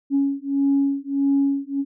sine beating tone pair, 277 / 278.6 Hz, C#4 / C#4, -1 / +9 cents, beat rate 1.6 Hz, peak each -20 dBFS, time 0.1-1.85 s, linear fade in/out 50 ms, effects tanh soft clip ceiling -11 dBFS

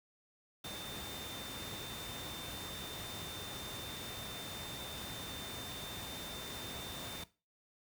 sine tone in noise, 3599 Hz, A7, 38 cents sharp, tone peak -47 dBFS, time 0.64-7.24 s, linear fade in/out 5 ms, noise pink, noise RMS -45 dBFS, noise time 0.64-7.24 s, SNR -5 dB, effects noise-tail reverb RT60 0.3 s tail -17 dB re dry + high-pass 60 Hz 12 dB/octave

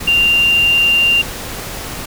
sine tone in noise, 2784 Hz, F7, 6 cents flat, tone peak -9 dBFS, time 0.07-1.22 s, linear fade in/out 10 ms, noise pink, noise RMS -26 dBFS, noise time 0-2.06 s, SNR +14 dB, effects none

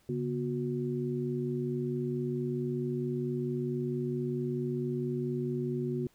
sine tone cluster, 140.5 / 240.5 / 365 Hz, C#3 / B3 / F#4, +24 / -46 / -24 cents, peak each -34 / -35 / -34 dBFS, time 0.09-6.07 s, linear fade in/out 2 ms, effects pink hiss -67 dBFS RMS until 6.14 s

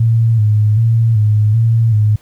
sine tone with vibrato, 110.1 Hz, A2, 2 cents sharp, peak -8 dBFS, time 0-2.16 s, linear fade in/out 5 ms, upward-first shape square, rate 1.3 Hz, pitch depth 61 cents each way, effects pink hiss -50 dBFS RMS until 2.21 s

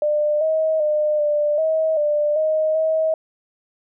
sine tone with pitch steps, 598 / 633 / 604 / 593 / 636 / 594 / 625 / 636 Hz, D5 / D#5 / D5 / D5 / D#5 / D5 / D#5 / D#5, +31 / +30 / +48 / +17 / +38 / +20 / +8 / +38 cents, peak -16 dBFS, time 0.02-3.14 s, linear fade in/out 2 ms, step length 390 ms, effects none

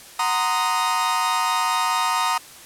40% pulse chord, C half-diminished seventh, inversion second, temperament equal with one note detuned, 740 / 932.3 / 1036.9 / 1244.5 Hz, Gb5 / Bb5 / C6 / Eb6, 0 / 0 / -16 / 0 cents, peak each -28 / -22 / -27 / -23 dBFS, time 0.19-2.38 s, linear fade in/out 5 ms, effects white hiss -43 dBFS RMS until 2.65 s + low-pass 12000 Hz 12 dB/octave

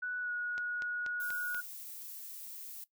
sine tone with pitch glide, 1480 to 1453.7 Hz, F#6 to F#6, 0 to -31 cents, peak -34 dBFS, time 0.02-1.61 s, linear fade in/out 10 ms, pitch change -31 cents, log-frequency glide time 0.2-0.31 s
click train, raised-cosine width 0.2 ms, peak -28 dBFS, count 5, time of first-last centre 0.58-1.546 s, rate 4.14 Hz
violet noise, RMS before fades -46 dBFS, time 1.2-2.84 s, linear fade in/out 2 ms
effects noise-tail reverb RT60 0.1 s tail -17 dB re dry

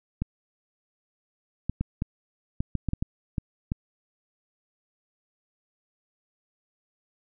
clicks, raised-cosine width 5 ms, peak -14 dBFS, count 11, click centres 0.22 / 1.696 / 1.81 / 2.021 / 2.605 / 2.753 / 2.887 / 2.934 / 3.025 / 3.382 / 3.719 s, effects none

